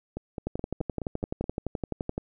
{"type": "two click trains", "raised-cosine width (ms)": 2, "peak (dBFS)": [-20, -16], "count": [7, 21], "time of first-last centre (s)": [[0.17, 1.441], [0.47, 2.179]], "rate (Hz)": [4.72, 11.7], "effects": []}